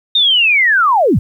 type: linear sweep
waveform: sine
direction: down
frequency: 3709 to 64.6 Hz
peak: -8 dBFS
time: 0.15-1.19 s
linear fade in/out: 5 ms
effects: 8-bit